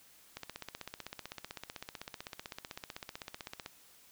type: click train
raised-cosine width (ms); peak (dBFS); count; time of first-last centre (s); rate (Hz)
0.2; -24; 53; 0.37-3.661; 15.8
effects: white hiss -61 dBFS RMS until 4.11 s